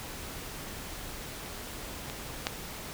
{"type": "clicks", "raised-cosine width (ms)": 0.2, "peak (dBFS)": [-26, -21, -10], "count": 3, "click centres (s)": [1.461, 2.099, 2.469], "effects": ["pink hiss -41 dBFS RMS until 2.93 s"]}